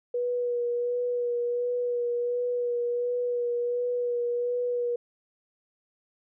sine tone with vibrato, 484.6 Hz, B4, 33 cents flat, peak -25 dBFS, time 0.14-4.96 s, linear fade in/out 5 ms, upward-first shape sine, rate 1.4 Hz, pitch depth 19 cents each way, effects none

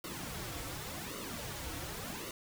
pink noise with flanger, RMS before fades -42 dBFS, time 0.04-2.31 s, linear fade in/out 2 ms, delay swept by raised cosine 1.2 to 5 ms, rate 0.89 Hz, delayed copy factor -0.75, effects none

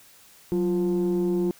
sine tone pair together, 185 / 349.2 Hz, F#3 / F4, 0 / 0 cents, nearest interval major seventh, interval 1100 cents, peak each -23 / -21 dBFS, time 0.52-1.51 s, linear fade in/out 0 ms, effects tanh soft clip ceiling -18 dBFS + white hiss -53 dBFS RMS until 1.59 s

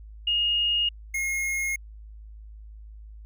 sine / square tone pair in turn, 2855 / 2152 Hz, F7 / C7, +37 / +48 cents, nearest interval perfect fourth, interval 489 cents, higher first, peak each -21 / -26 dBFS, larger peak first, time 0.27-0.89 / 1.14-1.76 s, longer neither, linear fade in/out 5 ms, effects added 53 Hz sine -41 dBFS peak until 3.25 s

